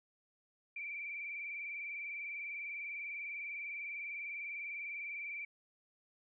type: tone with vibrato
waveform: sine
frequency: 2326 Hz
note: D7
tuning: 17 cents flat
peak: -40 dBFS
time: 0.76-5.45 s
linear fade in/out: 5 ms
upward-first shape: triangle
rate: 20 Hz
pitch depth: 66 cents each way
effects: none